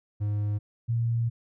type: tone pair in turn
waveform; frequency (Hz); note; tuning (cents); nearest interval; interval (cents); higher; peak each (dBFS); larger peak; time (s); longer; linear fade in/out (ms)
triangle / sine; 103.83 / 116.55; G#2 / A#2; 0 / 0; major second; 200; second; -23; neither; 0.2-0.59 / 0.88-1.3; second; 20
effects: none